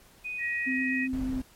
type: tone with pitch glide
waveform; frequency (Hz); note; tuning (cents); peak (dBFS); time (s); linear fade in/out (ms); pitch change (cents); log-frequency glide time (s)
sine; 2489 to 2506; D#7 to D#7; 0 to +12; -32; 0.24-1.08; 20; +12; 0.62-0.69
type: tone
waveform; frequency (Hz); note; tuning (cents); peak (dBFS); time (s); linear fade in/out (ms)
sine; 1900; A#6; +33; -29; 0.38-1.08; 50
type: tone with vibrato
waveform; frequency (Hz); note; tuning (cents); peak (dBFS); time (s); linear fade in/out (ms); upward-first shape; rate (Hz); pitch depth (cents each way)
sine; 260; C4; -11; -28; 0.66-1.42; 20; sine; 8; 12
type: noise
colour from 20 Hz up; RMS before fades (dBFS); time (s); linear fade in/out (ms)
brown; -37; 1.13-1.42; 2
effects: pink hiss -57 dBFS RMS until 1.55 s + MP3 64 kbps